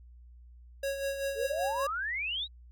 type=tone with tremolo; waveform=square; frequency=551 Hz; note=C#5; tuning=11 cents flat; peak=-30 dBFS; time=0.83-1.87 s; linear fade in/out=5 ms; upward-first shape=sine; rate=5.2 Hz; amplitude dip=55%
type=exponential sweep; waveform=sine; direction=up; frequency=422.5 to 3951 Hz; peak=-31 dBFS; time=1.35-2.48 s; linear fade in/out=50 ms
effects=added 60 Hz sine -50 dBFS peak until 2.71 s